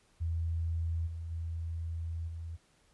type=tone with level steps; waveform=sine; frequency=82.7 Hz; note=E2; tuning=6 cents sharp; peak=-30 / -37 / -34 / -38 dBFS; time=0.2-2.57 s; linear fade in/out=20 ms; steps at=1.06 / 1.3 / 2.27 s; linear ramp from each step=20 ms; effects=pink hiss -68 dBFS RMS until 2.93 s + resampled to 24000 Hz